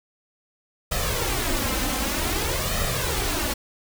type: noise with flanger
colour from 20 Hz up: pink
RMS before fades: -25 dBFS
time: 0.91-3.54 s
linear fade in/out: 10 ms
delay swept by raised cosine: 1.6 to 3.9 ms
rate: 0.53 Hz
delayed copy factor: +0.65
effects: none